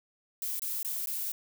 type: noise with dropouts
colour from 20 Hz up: violet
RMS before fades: -34 dBFS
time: 0.42-1.32 s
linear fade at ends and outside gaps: 2 ms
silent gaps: 0.595-0.619 / 0.829-0.847 / 1.06-1.071 s
effects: none